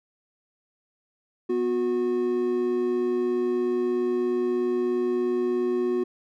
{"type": "tone pair together", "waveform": "triangle", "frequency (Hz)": [246.9, 363.8], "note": ["B3", "F#4"], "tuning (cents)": [0, -29], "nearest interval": "perfect fifth", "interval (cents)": 671, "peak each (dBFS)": [-27, -21], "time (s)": [1.49, 6.04], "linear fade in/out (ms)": 10, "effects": []}